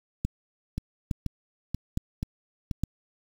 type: two click trains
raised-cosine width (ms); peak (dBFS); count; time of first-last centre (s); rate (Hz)
5; -17 / -14; 5 / 4; 0.78-2.712 / 0.25-2.836; 2.07 / 1.16
effects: 7-bit